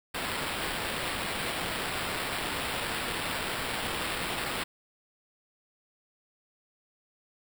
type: noise with sample-and-hold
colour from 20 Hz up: white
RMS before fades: -33 dBFS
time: 0.14-4.64 s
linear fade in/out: 10 ms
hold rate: 6300 Hz
effects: none